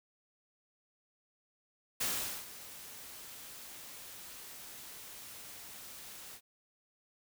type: noise with ADSR envelope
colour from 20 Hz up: white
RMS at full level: -33 dBFS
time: 2-6.41 s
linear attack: 12 ms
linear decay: 440 ms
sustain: -16 dB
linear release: 64 ms
effects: none